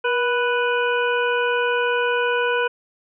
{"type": "harmonic tone with a mistuned harmonic", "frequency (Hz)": 493.9, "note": "B4", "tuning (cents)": 0, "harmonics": [1, 2, 3, 5, 6], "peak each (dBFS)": [-21, -25, -23, -29, -32], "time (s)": [0.04, 2.68], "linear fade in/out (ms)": 10, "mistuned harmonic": 1, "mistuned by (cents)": -46, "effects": []}